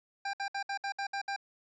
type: tone bursts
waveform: 25% pulse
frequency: 795 Hz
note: G5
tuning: 24 cents sharp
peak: -29 dBFS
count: 8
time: 0.25-1.363 s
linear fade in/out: 5 ms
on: 84 ms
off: 63 ms
effects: resampled to 16000 Hz